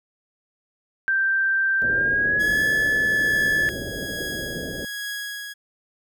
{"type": "tone with pitch glide", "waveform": "sine", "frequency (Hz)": [1569, 1730.9], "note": ["G6", "A6"], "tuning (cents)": [1, -29], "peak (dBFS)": -18, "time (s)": [1.08, 3.69], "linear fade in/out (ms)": 0, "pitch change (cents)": 170, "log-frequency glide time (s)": [1.84, 2.61]}
{"type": "low-pass noise", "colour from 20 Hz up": "white", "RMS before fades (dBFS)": -33, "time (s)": [1.82, 4.85], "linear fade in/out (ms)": 0, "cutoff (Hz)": 590, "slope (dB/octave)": 48}
{"type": "tone with tremolo", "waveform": "sawtooth", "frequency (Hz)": 1661.2, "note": "G#6", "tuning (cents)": 0, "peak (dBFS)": -24, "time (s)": [2.39, 5.54], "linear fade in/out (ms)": 20, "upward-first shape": "triangle", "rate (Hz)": 1.2, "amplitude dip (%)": 50}
{"effects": []}